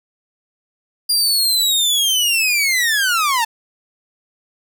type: linear sweep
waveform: sawtooth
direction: down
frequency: 4832 to 873 Hz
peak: -11 dBFS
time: 1.09-3.45 s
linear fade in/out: 10 ms
effects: none